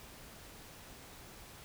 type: silence
effects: pink hiss -53 dBFS RMS until 1.64 s

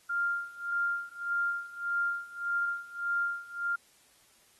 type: tone with tremolo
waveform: sine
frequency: 1396.9 Hz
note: F6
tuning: in tune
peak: -26 dBFS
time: 0.09-3.76 s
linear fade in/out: 10 ms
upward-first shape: sine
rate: 1.7 Hz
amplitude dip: 90%
effects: white hiss -63 dBFS RMS until 4.59 s + AAC 32 kbps

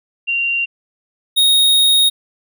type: tone pair in turn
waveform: sine / square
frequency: 2766 / 3735 Hz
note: F7 / A#7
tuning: -17 / +3 cents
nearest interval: perfect fourth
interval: 520 cents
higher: second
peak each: -15 / -10 dBFS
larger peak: second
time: 0.27-0.66 / 1.36-2.1 s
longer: second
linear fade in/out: 20 ms
effects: none

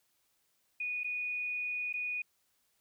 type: tone with dropouts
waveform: sine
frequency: 2468 Hz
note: D#7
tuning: 15 cents flat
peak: -33 dBFS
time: 0.8-2.22 s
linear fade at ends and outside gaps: 5 ms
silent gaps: 1.035-1.043 / 1.928-1.938 s
effects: white hiss -75 dBFS RMS until 2.8 s

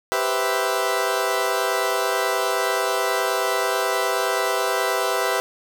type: chord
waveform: 20% pulse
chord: C major seventh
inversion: second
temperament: equal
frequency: 392 / 493.9 / 523.3 / 659.3 Hz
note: G4 / B4 / C5 / E5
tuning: 0 / 0 / 0 / 0 cents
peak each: -21 / -20 / -24 / -20 dBFS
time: 0.12-5.4 s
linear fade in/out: 0 ms
effects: none

